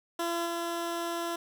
15% pulse tone with level steps, 339.6 Hz, F4, 48 cents flat, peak -23 / -25 dBFS, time 0.19-1.36 s, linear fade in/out 5 ms, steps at 0.45 s, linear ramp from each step 20 ms, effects none

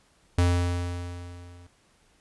square tone with level ramp, 88 Hz, F2, 14 cents sharp, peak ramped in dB -18 to -48 dBFS, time 0.38-1.67 s, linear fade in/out 5 ms, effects pink hiss -63 dBFS RMS until 2.2 s + resampled to 24000 Hz

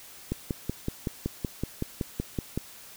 click train, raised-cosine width 3 ms, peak -15 dBFS, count 13, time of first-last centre 0.32-2.576 s, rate 5.32 Hz, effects white hiss -48 dBFS RMS until 2.96 s

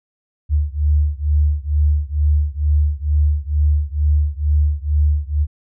sine beating tone pair, 73.42 / 75.62 Hz, D2 / D#2, 0 / -49 cents, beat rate 2.2 Hz, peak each -16 / -17 dBFS, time 0.49-5.47 s, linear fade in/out 50 ms, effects none

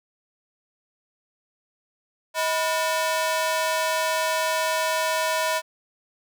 sawtooth ring-modulated tone, 810 Hz, G#5, 43 cents flat, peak -15 dBFS, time 2.34-5.62 s, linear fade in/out 50 ms, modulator 176 Hz, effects none

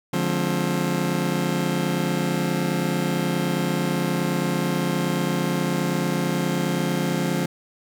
30% pulse chord, D half-diminished seventh, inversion none, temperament just, 146.83 / 176.2 / 211.4 / 264.3 Hz, D3 / F3 / Ab3 / C4, 0 / +16 / +31 / +18 cents, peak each -25 / -22 / -27 / -26 dBFS, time 0.13-7.46 s, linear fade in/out 5 ms, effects none

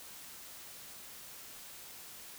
silence, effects white hiss -50 dBFS RMS until 2.38 s

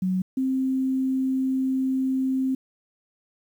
sine tone pair in turn, 185.7 / 262.8 Hz, F#3 / C4, +7 / +8 cents, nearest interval tritone, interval 601 cents, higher second, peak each -21 / -21 dBFS, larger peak neither, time 0.02-0.22 / 0.37-2.55 s, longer second, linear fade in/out 5 ms, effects 9-bit

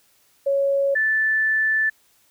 sine tone pair in turn, 554.4 / 1756 Hz, C#5 / A6, 0 / -4 cents, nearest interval octave + minor sixth, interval 1996 cents, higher second, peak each -17 dBFS, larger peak neither, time 0.46-0.95 / 0.95-1.9 s, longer second, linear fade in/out 10 ms, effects white hiss -60 dBFS RMS until 2.3 s

